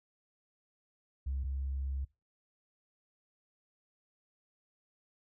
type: tone pair in turn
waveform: sine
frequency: 67.5 / 67.76 Hz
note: C#2 / C#2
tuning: -45 / -39 cents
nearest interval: unison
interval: 6 cents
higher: second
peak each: -31 / -32 dBFS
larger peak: first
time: 1.26-1.44 / 1.44-2.05 s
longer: second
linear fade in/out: 10 ms
effects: noise-tail reverb RT60 0.3 s tail -25 dB re dry + tanh soft clip ceiling -29 dBFS